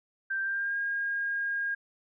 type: tone with pitch glide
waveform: sine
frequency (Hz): 1572 to 1622.7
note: G6 to G#6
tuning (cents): +4 to -41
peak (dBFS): -28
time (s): 0.3-1.75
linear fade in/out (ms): 10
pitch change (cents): +55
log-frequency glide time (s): 0.41-0.77
effects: none